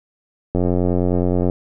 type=click train; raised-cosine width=2 ms; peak=-6 dBFS; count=86; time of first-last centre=0.55-1.499 s; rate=89.6 Hz; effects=none